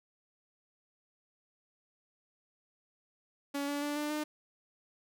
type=tone with pitch steps; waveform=sawtooth; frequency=282.6 / 287.4 / 292.2 / 297.2 / 302.2 Hz; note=C#4 / D4 / D4 / D4 / D4; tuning=+34 / -37 / -9 / +21 / +50 cents; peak=-29 dBFS; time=3.54-4.24 s; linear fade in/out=10 ms; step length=140 ms; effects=none